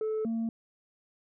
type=tone pair in turn; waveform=sine; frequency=435.4 / 227.3 Hz; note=A4 / A#3; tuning=-18 / -43 cents; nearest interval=major seventh; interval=1125 cents; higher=first; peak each=-26 dBFS; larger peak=neither; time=0.01-0.25 / 0.25-0.49 s; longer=neither; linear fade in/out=2 ms; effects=tanh soft clip ceiling -27 dBFS